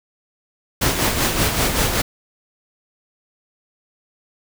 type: noise with tremolo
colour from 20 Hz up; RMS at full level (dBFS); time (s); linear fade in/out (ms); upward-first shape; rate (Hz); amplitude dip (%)
pink; -17; 0.81-2.02; 10; sine; 5.2; 50
effects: none